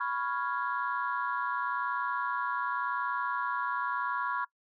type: chord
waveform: sine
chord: C# dominant seventh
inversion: third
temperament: equal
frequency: 987.8 / 1108.7 / 1396.9 / 1661.2 Hz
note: B5 / C#6 / E#6 / G#6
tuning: 0 / 0 / 0 / 0 cents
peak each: -34 / -34 / -35 / -37 dBFS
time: 0-4.45 s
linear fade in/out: 10 ms
effects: noise-tail reverb RT60 0.1 s tail -22 dB re dry + tanh soft clip ceiling -20 dBFS